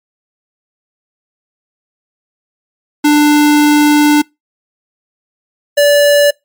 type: tone pair in turn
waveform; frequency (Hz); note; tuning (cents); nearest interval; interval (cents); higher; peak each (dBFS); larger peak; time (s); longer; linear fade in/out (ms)
square; 296.4 / 579.3; D4 / D5; +16 / -24; octave; 1160; second; -6; neither; 3.04-4.22 / 5.77-6.31; first; 10
effects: noise-tail reverb RT60 0.2 s tail -25 dB re dry + MP3 96 kbps